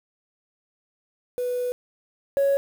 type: tone pair in turn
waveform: sine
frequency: 493.9 / 555.4 Hz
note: B4 / C#5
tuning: 0 / +3 cents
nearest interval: major second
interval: 203 cents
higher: second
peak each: -23 / -16 dBFS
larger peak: second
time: 1.38-1.72 / 2.37-2.57 s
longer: first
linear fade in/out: 0 ms
effects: tanh soft clip ceiling -14 dBFS + 7-bit